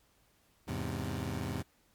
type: chord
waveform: 20% pulse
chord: E augmented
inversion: none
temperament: equal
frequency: 82.41 / 103.83 / 130.81 Hz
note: E2 / G#2 / B#2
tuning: 0 / 0 / 0 cents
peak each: -34 dBFS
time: 0.67-1.63 s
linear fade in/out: 20 ms
effects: pink hiss -69 dBFS RMS until 1.94 s + MP3 96 kbps